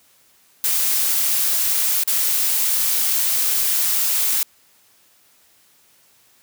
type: noise with dropouts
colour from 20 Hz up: blue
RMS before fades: -19 dBFS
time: 0.64-4.43 s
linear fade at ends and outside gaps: 1 ms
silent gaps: 2.036-2.076 s
effects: white hiss -56 dBFS RMS until 6.42 s + high-pass 60 Hz 12 dB/octave